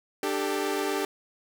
sawtooth chord, D suspended fourth, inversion none, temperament equal with one note detuned, 297.2 / 392 / 440 Hz, D4 / G4 / A4, +21 / 0 / 0 cents, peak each -28 / -25 / -29 dBFS, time 0.23-1.05 s, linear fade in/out 2 ms, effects none

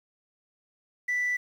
sine tone, 1975.5 Hz, B6, in tune, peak -23 dBFS, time 1.08-1.37 s, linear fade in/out 10 ms, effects tanh soft clip ceiling -23 dBFS + 9-bit

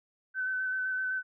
sine tone with vibrato, 1521 Hz, F#6, 47 cents sharp, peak -29 dBFS, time 0.34-1.23 s, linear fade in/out 50 ms, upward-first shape square, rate 7.8 Hz, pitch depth 13 cents each way, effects none

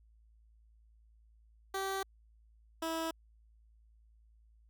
15% pulse tone pair in turn, 387.3 / 325.7 Hz, G4 / E4, -21 / -21 cents, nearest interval minor third, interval 300 cents, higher first, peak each -28 dBFS, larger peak neither, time 1.74-2.03 / 2.82-3.11 s, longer neither, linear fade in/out 5 ms, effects added 55 Hz sine -61 dBFS peak until 4.69 s

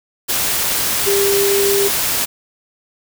sine tone in noise, 398.7 Hz, G4, 29 cents sharp, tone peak -14 dBFS, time 1.06-1.89 s, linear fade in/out 20 ms, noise white, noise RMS -18 dBFS, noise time 0.28-2.26 s, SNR +1 dB, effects none

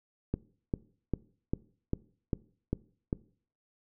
click train, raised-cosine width 3 ms, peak -16 dBFS, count 8, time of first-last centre 0.34-3.129 s, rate 2.51 Hz, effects noise-tail reverb RT60 0.5 s tail -21 dB re dry

